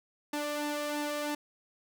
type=tone with flanger; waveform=sawtooth; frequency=295 Hz; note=D4; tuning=8 cents sharp; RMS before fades=-34 dBFS; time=0.33-1.35 s; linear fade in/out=5 ms; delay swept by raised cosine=1.1 to 1.8 ms; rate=3 Hz; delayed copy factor=+0.6; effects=none